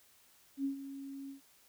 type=tone with ADSR envelope; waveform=sine; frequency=274.6 Hz; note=C#4; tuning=16 cents flat; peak=-30 dBFS; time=0.57-1.41 s; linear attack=75 ms; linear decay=110 ms; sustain=-12 dB; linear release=120 ms; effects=white hiss -65 dBFS RMS until 1.68 s